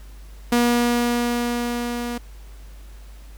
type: tone with level ramp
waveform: sawtooth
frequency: 239.8 Hz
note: A#3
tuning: 49 cents sharp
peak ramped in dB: -11 to -22 dBFS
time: 0.52-2.18 s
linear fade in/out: 5 ms
effects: added 50 Hz sine -38 dBFS peak until 3.37 s + pink hiss -52 dBFS RMS until 3.37 s